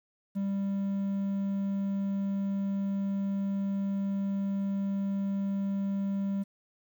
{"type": "tone", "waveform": "triangle", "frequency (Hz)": 197.3, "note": "G3", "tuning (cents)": 11, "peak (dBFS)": -26, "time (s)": [0.35, 6.44], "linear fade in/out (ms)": 20, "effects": ["10-bit"]}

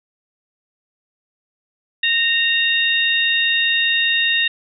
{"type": "harmonic tone", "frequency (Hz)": 925, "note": "A#5", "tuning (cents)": -14, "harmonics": [2, 3, 4], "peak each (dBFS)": [-19, -19, -19], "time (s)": [2.03, 4.48], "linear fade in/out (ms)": 5, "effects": []}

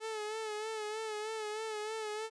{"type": "tone with vibrato", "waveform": "sawtooth", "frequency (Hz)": 432.3, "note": "A4", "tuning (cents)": -31, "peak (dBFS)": -33, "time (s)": [0, 2.3], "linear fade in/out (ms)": 50, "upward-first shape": "sine", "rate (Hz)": 3.2, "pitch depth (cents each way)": 48, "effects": ["resampled to 22050 Hz"]}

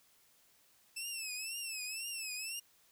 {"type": "tone with vibrato", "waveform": "15% pulse", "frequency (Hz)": 2637, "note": "E7", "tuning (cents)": 0, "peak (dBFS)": -32, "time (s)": [0.96, 2.6], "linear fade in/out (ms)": 10, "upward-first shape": "triangle", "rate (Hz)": 2, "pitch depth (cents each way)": 130, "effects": ["white hiss -68 dBFS RMS until 2.91 s"]}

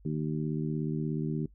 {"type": "harmonic tone", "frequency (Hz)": 76.8, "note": "D#2", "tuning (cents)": -22, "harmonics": [2, 3, 4, 5], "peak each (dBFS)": [-31, -35, -37, -39], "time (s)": [0.05, 1.46], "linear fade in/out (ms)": 5, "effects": ["noise-tail reverb RT60 0.1 s tail -21 dB re dry", "added 50 Hz sine -54 dBFS peak until 1.54 s"]}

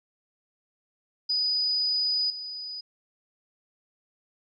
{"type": "tone with level steps", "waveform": "sine", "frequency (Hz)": 4964, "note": "D#8", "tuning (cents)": -5, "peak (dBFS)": [-23, -34], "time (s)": [1.29, 2.81], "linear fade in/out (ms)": 10, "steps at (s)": 2.3, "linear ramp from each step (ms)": 2, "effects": []}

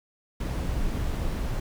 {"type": "noise", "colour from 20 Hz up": "brown", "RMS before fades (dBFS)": -28, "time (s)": [0.4, 1.6], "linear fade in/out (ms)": 5, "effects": []}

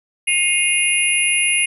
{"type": "tone cluster", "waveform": "sine", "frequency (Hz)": [2143, 2485, 2803, 10950], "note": ["C7", "D#7", "F7", "F9"], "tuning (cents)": [41, -3, 6, -35], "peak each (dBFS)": -20, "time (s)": [0.27, 1.66], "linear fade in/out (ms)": 10, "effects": []}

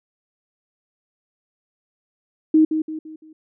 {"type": "tone with echo", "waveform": "sine", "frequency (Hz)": 313.6, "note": "D#4", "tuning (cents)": 14, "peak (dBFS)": -10, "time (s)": [2.54, 2.65], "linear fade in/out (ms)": 5, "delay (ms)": 170, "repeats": 4, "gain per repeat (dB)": -8, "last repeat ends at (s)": 3.33, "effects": []}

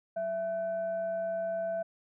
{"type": "tone with frequency modulation", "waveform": "sine", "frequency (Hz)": 664, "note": "E5", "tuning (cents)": 12, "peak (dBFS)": -30, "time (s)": [0.16, 1.83], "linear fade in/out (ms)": 10, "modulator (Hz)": 851, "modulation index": 0.25, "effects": []}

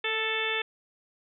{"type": "harmonic tone with a mistuned harmonic", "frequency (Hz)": 440, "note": "A4", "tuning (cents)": 0, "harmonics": [1, 2, 3, 4, 5, 6, 7, 8], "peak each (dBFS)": [-34, -39, -38, -33, -34, -33, -39, -34], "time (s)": [0.04, 0.62], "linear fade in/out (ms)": 5, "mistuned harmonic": 1, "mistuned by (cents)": 16, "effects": []}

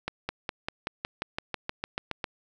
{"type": "accelerating click train", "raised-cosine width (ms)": 0.3, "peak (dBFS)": -14, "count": 14, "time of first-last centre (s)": [0.08, 2.242], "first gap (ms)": 210, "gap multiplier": 0.96, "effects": []}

